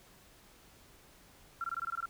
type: tone bursts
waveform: sine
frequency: 1364 Hz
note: F6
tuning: 41 cents flat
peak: -33 dBFS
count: 9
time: 1.61-2.057 s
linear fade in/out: 2 ms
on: 31 ms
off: 21 ms
effects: pink hiss -60 dBFS RMS until 2.09 s